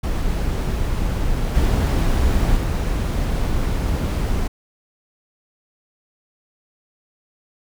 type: noise with level steps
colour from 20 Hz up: brown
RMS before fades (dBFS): -21 / -17 / -20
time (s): 0.03-4.48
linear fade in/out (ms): 10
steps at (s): 1.54 / 2.56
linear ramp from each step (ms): 20
effects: none